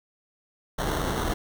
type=noise with sample-and-hold; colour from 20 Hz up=pink; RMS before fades=-27 dBFS; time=0.78-1.34 s; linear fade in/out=10 ms; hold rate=2450 Hz; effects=none